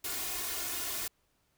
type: noise with comb filter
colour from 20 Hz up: white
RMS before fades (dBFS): -36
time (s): 0.04-1.08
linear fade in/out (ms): 5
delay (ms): 2.8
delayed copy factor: +0.75
effects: pink hiss -74 dBFS RMS until 1.57 s